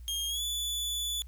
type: tone with pitch glide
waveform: sawtooth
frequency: 3229 to 3461 Hz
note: G#7 to A7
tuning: -49 to -29 cents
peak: -28 dBFS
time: 0.08-1.22 s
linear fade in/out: 0 ms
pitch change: +120 cents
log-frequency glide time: 0.28-0.43 s
effects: added 60 Hz sine -43 dBFS peak until 1.27 s + white hiss -67 dBFS RMS until 1.27 s